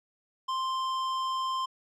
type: tone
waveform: square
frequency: 1046.5 Hz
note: C6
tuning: in tune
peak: -29 dBFS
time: 0.48-1.66 s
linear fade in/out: 10 ms
effects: low-pass 5000 Hz 12 dB/octave